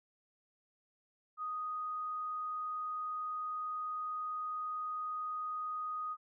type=tone; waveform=sine; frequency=1244.5 Hz; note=D#6; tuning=in tune; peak=-36 dBFS; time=1.37-6.17 s; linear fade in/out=50 ms; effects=none